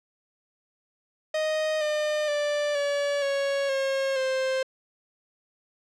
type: tone with pitch steps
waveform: 45% pulse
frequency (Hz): 622.3 / 604.9 / 588.1 / 571.6 / 555.7 / 540.2 / 525.1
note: D#5 / D#5 / D5 / D5 / C#5 / C#5 / C5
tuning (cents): 0 / -49 / +2 / -47 / +4 / -45 / +6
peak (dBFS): -24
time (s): 1.34-4.63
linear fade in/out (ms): 5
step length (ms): 470
effects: low-pass 6000 Hz 12 dB/octave